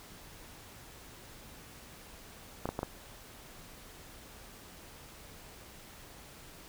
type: clicks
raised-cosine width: 1 ms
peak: -19 dBFS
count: 4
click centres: 2.656 / 2.69 / 2.791 / 2.831 s
effects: pink hiss -52 dBFS RMS until 6.68 s